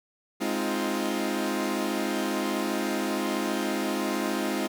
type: chord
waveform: sawtooth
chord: F minor seventh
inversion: first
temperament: equal with one note detuned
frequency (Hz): 207.7 / 261.6 / 314.2 / 349.2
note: Ab3 / C4 / Eb4 / F4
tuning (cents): 0 / 0 / +17 / 0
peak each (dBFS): -28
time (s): 0.4-4.68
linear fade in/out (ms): 20
effects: none